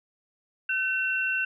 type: tone pair together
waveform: sine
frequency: 1523.8 / 2718 Hz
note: G6 / F7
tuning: -49 / -48 cents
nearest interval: minor seventh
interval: 1001 cents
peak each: -27 dBFS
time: 0.69-1.45 s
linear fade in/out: 5 ms
effects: none